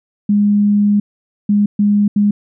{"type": "tone bursts at uneven times", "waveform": "sine", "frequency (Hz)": 205.6, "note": "G#3", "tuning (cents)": -17, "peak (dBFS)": -9, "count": 4, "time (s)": [[0.29, 1], [1.49, 1.66], [1.79, 2.08], [2.16, 2.31]], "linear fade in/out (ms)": 5, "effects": []}